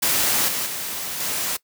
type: noise with level steps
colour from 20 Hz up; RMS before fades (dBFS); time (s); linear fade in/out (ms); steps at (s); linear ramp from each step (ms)
white; -20 / -25 / -29 / -25; 0.02-1.57; 10; 0.48 / 0.66 / 1.2; 5
effects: noise-tail reverb RT60 0.1 s tail -20 dB re dry + high-pass 100 Hz 12 dB/octave